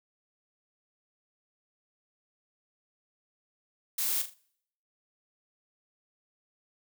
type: noise with echo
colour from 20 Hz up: blue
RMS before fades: -30 dBFS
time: 3.98-4.22 s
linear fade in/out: 5 ms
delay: 40 ms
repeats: 3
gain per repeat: -9 dB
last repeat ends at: 4.34 s
effects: noise-tail reverb RT60 0.7 s tail -25 dB re dry